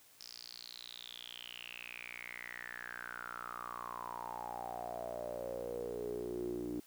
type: tone with band-pass filter sweep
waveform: sawtooth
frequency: 60 Hz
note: B1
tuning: 49 cents flat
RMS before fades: -44 dBFS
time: 0.2-6.8 s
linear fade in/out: 5 ms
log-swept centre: 5200 to 310 Hz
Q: 8.8
effects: white hiss -63 dBFS RMS until 6.86 s